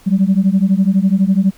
sine beating tone pair, 186.6 / 198.6 Hz, F#3 / G3, +15 / +23 cents, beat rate 12 Hz, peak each -12 dBFS, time 0.06-1.51 s, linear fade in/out 20 ms, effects tanh soft clip ceiling -4 dBFS + pink hiss -47 dBFS RMS until 1.57 s

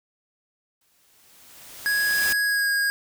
white noise with exponential growth, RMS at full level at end -27 dBFS, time 0.81-2.33 s, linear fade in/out 5 ms, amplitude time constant 330 ms
square tone with pitch glide, 1661.2 to 1634.5 Hz, G#6 to G#6, 0 to -28 cents, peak -21 dBFS, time 1.86-2.9 s, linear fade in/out 0 ms, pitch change -28 cents, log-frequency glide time 2.45-2.7 s
effects none

